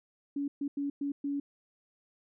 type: tone bursts at uneven times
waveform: sine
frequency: 283.2 Hz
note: C#4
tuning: 37 cents sharp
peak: -30 dBFS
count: 5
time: 0.36-0.48 / 0.61-0.68 / 0.77-0.9 / 1.01-1.12 / 1.24-1.4 s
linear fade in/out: 5 ms
effects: none